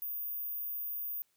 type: tone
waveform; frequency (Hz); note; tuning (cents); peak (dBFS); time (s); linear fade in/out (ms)
sine; 14917; A#9; 0; -35; 0.02-1.22; 0
effects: white hiss -75 dBFS RMS until 1.36 s